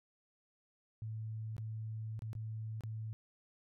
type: tone with dropouts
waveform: sine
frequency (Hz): 110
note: A2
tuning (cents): 0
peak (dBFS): -39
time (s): 1.02-3.13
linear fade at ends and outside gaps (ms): 0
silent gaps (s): 1.566-1.581 / 2.192-2.221 / 2.331-2.352 / 2.808-2.836
effects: none